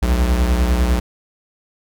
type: beating tone pair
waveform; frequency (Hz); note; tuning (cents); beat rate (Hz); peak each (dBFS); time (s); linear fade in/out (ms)
square; 60.3 / 70.3; B1 / C#2; -41 / +25; 10; -15 / -22; 0.02-1; 10
effects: none